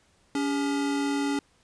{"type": "tone pair together", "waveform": "square", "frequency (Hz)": [282.5, 403.1], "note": ["C#4", "G4"], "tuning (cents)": [33, 48], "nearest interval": "tritone", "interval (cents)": 615, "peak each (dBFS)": [-26, -35], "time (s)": [0.35, 1.39], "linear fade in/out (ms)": 2, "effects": ["pink hiss -64 dBFS RMS until 1.63 s", "resampled to 22050 Hz"]}